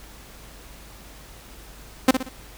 sawtooth tone with echo, 260 Hz, C4, 11 cents flat, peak -7 dBFS, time 2.08-2.11 s, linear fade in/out 5 ms, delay 60 ms, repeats 3, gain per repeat -8 dB, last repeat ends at 2.29 s, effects added 50 Hz sine -46 dBFS peak until 2.57 s + pink hiss -46 dBFS RMS until 2.57 s

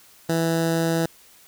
15% pulse tone with notch filter, 164.81 Hz, E3, in tune, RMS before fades -22 dBFS, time 0.29-1.06 s, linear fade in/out 5 ms, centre 2400 Hz, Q 1.7, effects white hiss -52 dBFS RMS until 1.47 s

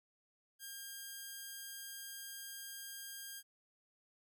5% pulse tone, 1610 Hz, G6, 46 cents sharp, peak -35 dBFS, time 0.59-3.43 s, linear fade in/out 50 ms, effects none

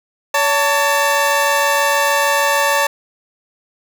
20% pulse tone pair together, 567 / 893.8 Hz, C#5 / A5, +39 / +27 cents, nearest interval minor sixth, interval 788 cents, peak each -11 dBFS, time 0.34-2.87 s, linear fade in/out 5 ms, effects none

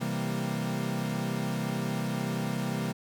40% pulse chord, C dominant seventh, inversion none, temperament equal with one note detuned, 131.34 / 164.81 / 196 / 233.1 Hz, C3 / E3 / G3 / Bb3, +7 / 0 / 0 / 0 cents, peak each -34 dBFS, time 0-2.93 s, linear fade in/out 20 ms, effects none

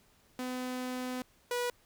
sawtooth tone pair in turn, 252.8 / 487.3 Hz, B3 / B4, +41 / -23 cents, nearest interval major seventh, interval 1136 cents, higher second, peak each -31 / -27 dBFS, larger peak second, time 0.39-1.22 / 1.51-1.7 s, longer first, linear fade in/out 2 ms, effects pink hiss -66 dBFS RMS until 1.85 s

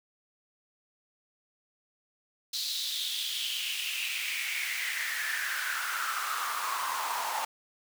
pink noise with high-pass filter sweep, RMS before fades -33 dBFS, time 2.53-7.45 s, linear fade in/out 5 ms, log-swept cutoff 4200 to 870 Hz, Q 5.4, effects none

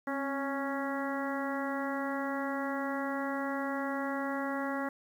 harmonic tone with a mistuned harmonic, 277.2 Hz, C#4, in tune, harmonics 1 / 2 / 3 / 4 / 5 / 6 / 7, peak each -35 / -38 / -40 / -41 / -42 / -43 / -43 dBFS, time 0.07-4.89 s, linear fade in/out 5 ms, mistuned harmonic 1, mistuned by -45 cents, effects 10-bit

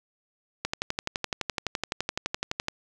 click train, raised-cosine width 0.2 ms, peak -10 dBFS, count 25, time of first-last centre 0.65-2.684 s, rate 11.8 Hz, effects none

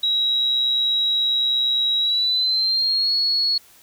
sine tone with pitch glide, 3857 to 4354 Hz, B7 to C#8, -42 to -32 cents, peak -17 dBFS, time 0.03-3.58 s, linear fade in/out 5 ms, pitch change +210 cents, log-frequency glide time 1.99-3.14 s, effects white hiss -51 dBFS RMS until 3.82 s

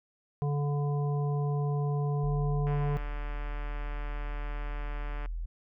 harmonic tone, 144.5 Hz, D3, 28 cents flat, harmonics 1 / 3 / 5 / 7, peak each -27 / -37 / -41 / -44 dBFS, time 0.42-2.97 s, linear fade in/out 0 ms
sine tone, 41.22 Hz, E1, 1 cent sharp, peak -32 dBFS, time 2.23-5.46 s, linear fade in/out 10 ms
click train, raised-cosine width 0.5 ms, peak -29 dBFS, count 379, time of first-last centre 2.67-5.259 s, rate 146 Hz
effects none

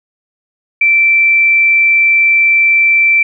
sine tone, 2338 Hz, D7, 8 cents flat, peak -6 dBFS, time 0.81-3.23 s, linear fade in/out 5 ms, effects none

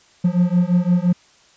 triangle beating tone pair, 174.61 / 180.41 Hz, F3 / F#3, 0 / -43 cents, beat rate 5.8 Hz, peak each -15 dBFS, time 0.24-1.13 s, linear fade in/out 10 ms, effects white hiss -53 dBFS RMS until 1.56 s + resampled to 16000 Hz

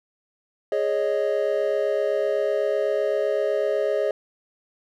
triangle chord, Ab suspended fourth, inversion none, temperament equal, 415.3 / 554.4 / 622.3 Hz, Ab4 / Db5 / Eb5, 0 / 0 / 0 cents, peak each -23 dBFS, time 0.72-4.11 s, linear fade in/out 2 ms, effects none

